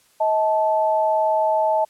sine tone pair together, 635 / 873.4 Hz, D#5 / A5, +35 / -13 cents, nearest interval tritone, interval 552 cents, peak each -19 dBFS, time 0.2-1.85 s, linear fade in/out 10 ms, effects white hiss -58 dBFS RMS until 1.89 s + low-pass 12000 Hz 12 dB/octave

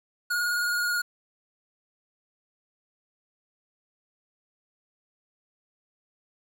square tone with vibrato, 1437 Hz, F6, 49 cents sharp, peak -25 dBFS, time 0.3-1.02 s, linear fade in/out 10 ms, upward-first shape sine, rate 19 Hz, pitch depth 22 cents each way, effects 9-bit

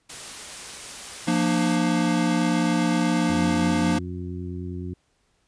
white noise, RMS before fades -37 dBFS, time 0.09-1.76 s, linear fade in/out 10 ms
square chord, Bb major, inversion second, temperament equal with one note detuned, 174.61 / 233.1 / 300.9 Hz, F3 / Bb3 / D4, 0 / 0 / +42 cents, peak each -25 dBFS, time 1.27-3.99 s, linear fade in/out 10 ms
harmonic tone, 89.6 Hz, F2, 45 cents sharp, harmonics 1 / 2 / 3 / 4, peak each -32 / -35 / -37 / -38 dBFS, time 3.29-4.94 s, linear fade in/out 5 ms
effects pink hiss -68 dBFS RMS until 5.47 s + resampled to 22050 Hz

